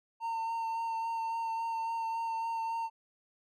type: tone with vibrato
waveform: triangle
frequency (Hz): 910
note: A#5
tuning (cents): -42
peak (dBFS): -30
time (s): 0.2-2.9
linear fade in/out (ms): 50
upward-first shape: sine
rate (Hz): 3.6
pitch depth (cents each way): 15
effects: none